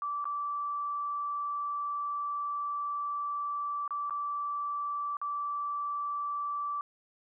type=tone with dropouts; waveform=sine; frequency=1162 Hz; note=D6; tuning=19 cents flat; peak=-31 dBFS; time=0.02-6.81 s; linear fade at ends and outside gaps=1 ms; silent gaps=0.243-0.254 / 3.878-3.907 / 4.097-4.107 / 5.169-5.215 s; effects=none